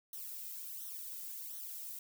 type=noise with flanger; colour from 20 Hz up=violet; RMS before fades=-45 dBFS; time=0.13-1.99 s; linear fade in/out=2 ms; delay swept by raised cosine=0.41 to 1.81 ms; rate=1.4 Hz; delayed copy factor=-0.8; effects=none